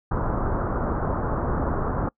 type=low-pass noise; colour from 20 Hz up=pink; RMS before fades=-25 dBFS; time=0.11-2.09 s; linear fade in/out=5 ms; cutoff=1400 Hz; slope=48 dB/octave; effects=noise-tail reverb RT60 0.1 s tail -26 dB re dry